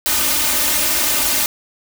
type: noise with comb filter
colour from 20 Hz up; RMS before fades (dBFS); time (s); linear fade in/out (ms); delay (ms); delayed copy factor
white; -17; 0.06-1.46; 0; 3.3; +1
effects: none